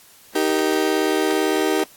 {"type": "chord", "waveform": "35% pulse", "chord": "Eb major", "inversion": "none", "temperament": "just", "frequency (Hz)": [311.1, 388.9, 466.7], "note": ["Eb4", "G4", "Bb4"], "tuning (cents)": [0, -14, 2], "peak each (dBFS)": [-20, -19, -23], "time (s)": [0.35, 1.84], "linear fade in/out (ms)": 5, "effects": ["white hiss -49 dBFS RMS until 1.96 s", "AAC 64 kbps"]}